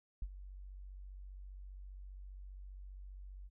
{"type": "tone with ADSR envelope", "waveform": "sine", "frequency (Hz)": 47.51, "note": "F#1", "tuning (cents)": 47, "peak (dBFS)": -34, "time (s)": [0.22, 3.5], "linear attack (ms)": 3, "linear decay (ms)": 50, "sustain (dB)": -13, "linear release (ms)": 40, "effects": []}